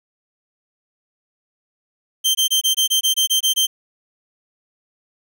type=tone bursts; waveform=sawtooth; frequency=3136 Hz; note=G7; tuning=in tune; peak=-11 dBFS; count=11; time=2.24-3.67 s; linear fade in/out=20 ms; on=110 ms; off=22 ms; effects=none